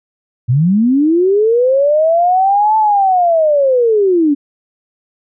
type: linear two-way sweep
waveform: sine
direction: up then down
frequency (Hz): 113.1 to 880 to 276.4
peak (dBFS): -8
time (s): 0.48-4.35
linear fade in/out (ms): 20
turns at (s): 2.77
effects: none